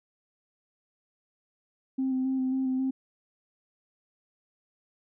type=tone with vibrato; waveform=sine; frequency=261.6 Hz; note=C4; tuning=in tune; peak=-24 dBFS; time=1.98-2.91 s; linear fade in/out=10 ms; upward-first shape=square; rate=3.7 Hz; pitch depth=16 cents each way; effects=tanh soft clip ceiling -21 dBFS